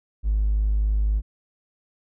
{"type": "tone", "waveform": "triangle", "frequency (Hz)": 51.91, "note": "G#1", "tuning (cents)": 0, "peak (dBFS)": -15, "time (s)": [0.23, 1.22], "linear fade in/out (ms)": 50, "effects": ["tanh soft clip ceiling -15 dBFS"]}